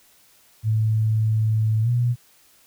sine tone with pitch glide, 109.6 to 120.91 Hz, A2 to B2, -6 to -36 cents, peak -17 dBFS, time 0.63-2.16 s, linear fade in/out 50 ms, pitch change +170 cents, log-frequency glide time 1.82-1.89 s, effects white hiss -56 dBFS RMS until 2.66 s

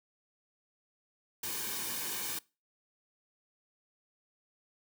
white noise with comb filter, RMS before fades -37 dBFS, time 1.43-2.39 s, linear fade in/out 5 ms, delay 1.5 ms, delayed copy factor -0.6, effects noise-tail reverb RT60 0.3 s tail -23 dB re dry

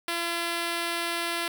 5% pulse tone, 340 Hz, F4, 46 cents flat, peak -16 dBFS, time 0.08-1.48 s, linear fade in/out 2 ms, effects 9-bit

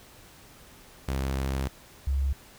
sawtooth / sine tone pair in turn, 66.9 / 68.23 Hz, C2 / C#2, +39 / -27 cents, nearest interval unison, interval 34 cents, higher second, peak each -23 dBFS, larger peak neither, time 1.08-1.68 / 2.07-2.33 s, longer first, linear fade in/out 5 ms, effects pink hiss -52 dBFS RMS until 2.58 s

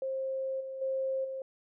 sine tone with level steps, 531 Hz, C5, 25 cents sharp, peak -31 / -37 / -29 / -35 dBFS, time 0.02-1.42 s, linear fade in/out 2 ms, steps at 0.6 / 0.81 / 1.24 s, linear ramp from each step 10 ms, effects none

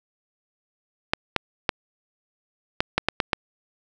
clicks, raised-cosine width 0.3 ms, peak -3 dBFS, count 8, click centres 1.135 / 1.363 / 1.692 / 2.805 / 2.98 / 3.086 / 3.202 / 3.332 s, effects none

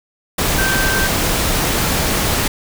sine tone in noise, 1558 Hz, G6, 11 cents flat, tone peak -18 dBFS, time 0.58-1.07 s, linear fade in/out 5 ms, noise pink, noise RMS -17 dBFS, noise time 0.38-2.48 s, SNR -4 dB, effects none

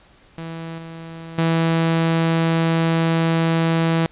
sawtooth tone with level steps, 164.3 Hz, E3, 5 cents flat, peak -25 / -29 / -12 dBFS, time 0.38-4.06 s, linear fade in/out 0 ms, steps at 0.78 / 1.38 s, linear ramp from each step 5 ms, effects pink hiss -52 dBFS RMS until 4.11 s + resampled to 8000 Hz

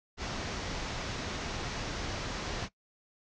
pink low-pass noise, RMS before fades -37 dBFS, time 0.17-2.69 s, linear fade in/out 50 ms, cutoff 6500 Hz, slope 48 dB/octave, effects noise-tail reverb RT60 0.1 s tail -18 dB re dry

